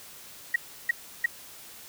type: tone bursts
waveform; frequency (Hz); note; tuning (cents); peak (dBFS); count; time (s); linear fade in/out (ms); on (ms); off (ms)
sine; 1900; A#6; +33; -19; 3; 0.54-1.26; 5; 20; 330
effects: white hiss -47 dBFS RMS until 1.88 s